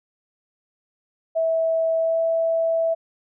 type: tone with pitch glide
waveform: sine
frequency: 652 to 657.3 Hz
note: E5 to E5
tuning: -19 to -5 cents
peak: -18 dBFS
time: 1.35-2.95 s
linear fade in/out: 20 ms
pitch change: +14 cents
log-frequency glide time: 1.97-2.2 s
effects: none